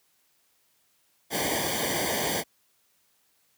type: noise with comb filter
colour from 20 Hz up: pink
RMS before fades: -28 dBFS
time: 1.3-2.44 s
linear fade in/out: 50 ms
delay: 0.75 ms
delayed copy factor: -0.95
effects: white hiss -68 dBFS RMS until 3.57 s + high-pass 60 Hz 12 dB/octave